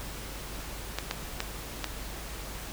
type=clicks; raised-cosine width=0.2 ms; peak=-12 dBFS; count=4; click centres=0.986 / 1.111 / 1.404 / 1.843 s; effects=added 50 Hz sine -42 dBFS peak until 2.72 s + pink hiss -41 dBFS RMS until 2.72 s